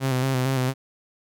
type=tone with vibrato; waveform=sawtooth; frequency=130.81 Hz; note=C3; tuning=in tune; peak=-17 dBFS; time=0-0.74 s; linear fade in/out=50 ms; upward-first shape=square; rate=4.4 Hz; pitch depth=39 cents each way; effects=none